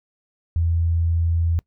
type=tone; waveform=sine; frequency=83.6 Hz; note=E2; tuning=25 cents sharp; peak=-17 dBFS; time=0.56-1.59 s; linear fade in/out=0 ms; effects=noise-tail reverb RT60 0.1 s tail -23 dB re dry